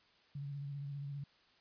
sine tone with vibrato, 141.5 Hz, C#3, 36 cents sharp, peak -40 dBFS, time 0.35-1.24 s, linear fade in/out 5 ms, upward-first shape square, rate 15 Hz, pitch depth 28 cents each way, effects white hiss -68 dBFS RMS until 1.6 s + resampled to 11025 Hz

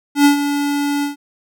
square tone with ADSR envelope, 287 Hz, D4, 40 cents flat, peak -7 dBFS, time 0.15-1.16 s, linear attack 100 ms, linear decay 110 ms, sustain -10 dB, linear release 130 ms, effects none

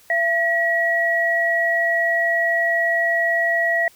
sine tone pair together, 675.6 / 1918 Hz, E5 / A#6, +42 / +49 cents, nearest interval octave + tritone, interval 1807 cents, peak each -21 / -18 dBFS, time 0.1-3.88 s, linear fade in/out 2 ms, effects white hiss -52 dBFS RMS until 3.95 s

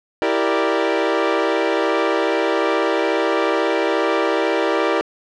sawtooth chord, E half-diminished seventh, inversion none, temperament equal, 329.6 / 392 / 466.2 / 587.3 Hz, E4 / G4 / Bb4 / D5, 0 / 0 / 0 / 0 cents, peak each -18 dBFS, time 0.22-5.01 s, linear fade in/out 0 ms, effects low-pass 3000 Hz 12 dB/octave

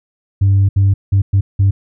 sine tone bursts at uneven times, 98.1 Hz, G2, 2 cents sharp, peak -6 dBFS, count 5, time 0.41-0.69 / 0.76-0.94 / 1.12-1.22 / 1.33-1.41 / 1.59-1.71 s, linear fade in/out 10 ms, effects tanh soft clip ceiling -6 dBFS

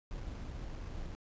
brown noise with sample-and-hold, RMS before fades -42 dBFS, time 0.11-1.15 s, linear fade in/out 0 ms, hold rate 3675 Hz, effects resampled to 16000 Hz

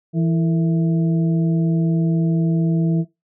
harmonic tone with a mistuned harmonic, 164.81 Hz, E3, in tune, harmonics 1 / 2 / 3 / 4, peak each -16 / -24 / -32 / -33 dBFS, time 0.13-3.05 s, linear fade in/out 50 ms, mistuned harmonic 3, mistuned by -140 cents, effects noise-tail reverb RT60 0.2 s tail -18 dB re dry

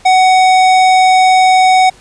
sine tone with tanh clipping, 747 Hz, F#5, 16 cents sharp, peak -7 dBFS, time 0.05-1.9 s, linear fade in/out 10 ms, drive 18 dB, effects pink hiss -42 dBFS RMS until 2 s + resampled to 22050 Hz

